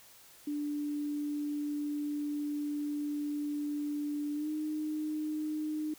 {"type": "tone with pitch glide", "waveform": "sine", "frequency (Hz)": [293.7, 306.3], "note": ["D4", "D#4"], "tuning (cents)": [0, -27], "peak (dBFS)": -32, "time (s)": [0.47, 5.94], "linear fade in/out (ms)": 5, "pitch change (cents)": 73, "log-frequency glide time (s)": [4.34, 4.49], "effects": ["white hiss -57 dBFS RMS until 5.98 s"]}